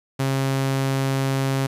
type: tone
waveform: sawtooth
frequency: 135 Hz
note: C#3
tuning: 45 cents flat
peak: -16 dBFS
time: 0.19-1.67 s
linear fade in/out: 10 ms
effects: resampled to 32000 Hz + 9-bit